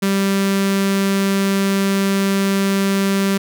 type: tone with notch filter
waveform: sawtooth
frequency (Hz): 196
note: G3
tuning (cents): 0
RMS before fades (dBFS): -17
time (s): 0.02-3.38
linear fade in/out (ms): 10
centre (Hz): 740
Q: 1.6
effects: none